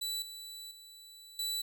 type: tone with level steps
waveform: sawtooth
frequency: 3960 Hz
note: B7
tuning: 4 cents sharp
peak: -31 / -41 / -48 / -30 dBFS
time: 0.01-1.62 s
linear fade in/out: 10 ms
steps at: 0.22 / 0.71 / 1.39 s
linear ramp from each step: 2 ms
effects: none